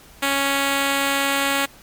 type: tone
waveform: 5% pulse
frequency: 277.2 Hz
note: C#4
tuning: in tune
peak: -7 dBFS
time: 0.22-1.66 s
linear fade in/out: 10 ms
effects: pink hiss -47 dBFS RMS until 1.82 s + MP3 96 kbps